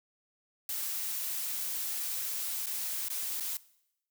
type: noise with dropouts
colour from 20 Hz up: blue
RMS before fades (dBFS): -35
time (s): 0.69-3.57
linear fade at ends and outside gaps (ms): 2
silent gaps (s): 2.66-2.667 / 3.085-3.101 / 3.4-3.406
effects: noise-tail reverb RT60 0.8 s tail -20 dB re dry